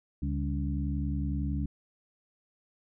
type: harmonic tone with a mistuned harmonic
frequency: 70.9 Hz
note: C#2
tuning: 40 cents sharp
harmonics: 1 / 2 / 3 / 4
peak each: -31 / -34 / -36 / -37 dBFS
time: 0.22-1.66 s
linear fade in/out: 5 ms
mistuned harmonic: 3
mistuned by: -90 cents
effects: none